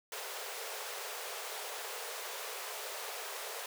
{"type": "high-pass noise", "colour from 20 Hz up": "pink", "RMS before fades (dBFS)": -42, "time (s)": [0.12, 3.66], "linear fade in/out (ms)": 2, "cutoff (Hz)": 400, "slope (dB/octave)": 96, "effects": []}